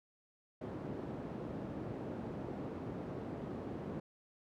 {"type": "band-pass noise", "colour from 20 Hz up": "white", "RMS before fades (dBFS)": -43, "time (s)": [0.61, 4], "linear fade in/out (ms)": 5, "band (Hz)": [100, 370], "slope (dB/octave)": 12, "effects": []}